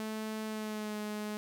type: tone with pitch glide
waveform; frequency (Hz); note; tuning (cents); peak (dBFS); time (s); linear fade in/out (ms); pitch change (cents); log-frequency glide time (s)
sawtooth; 217.6 to 210.9; A3 to G#3; -19 to +27; -32; 0-1.37; 0; -54; 0.46-0.98
effects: none